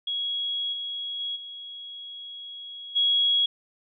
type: tone with level steps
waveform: sine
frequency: 3322 Hz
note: G#7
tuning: in tune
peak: -26 / -30 / -28 / -37 / -19 dBFS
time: 0.07-3.46 s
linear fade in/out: 5 ms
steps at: 0.72 / 1.19 / 1.35 / 2.95 s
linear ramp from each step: 20 ms
effects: none